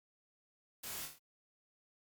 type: noise with echo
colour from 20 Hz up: white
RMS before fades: -45 dBFS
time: 0.83-1.06 s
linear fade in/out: 10 ms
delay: 26 ms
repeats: 5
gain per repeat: -4 dB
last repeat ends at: 1.19 s
effects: Opus 48 kbps